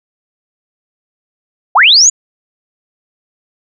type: linear sweep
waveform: sine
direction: up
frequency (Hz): 622.3 to 7060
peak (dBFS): -3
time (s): 1.75-2.1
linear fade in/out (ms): 10
effects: none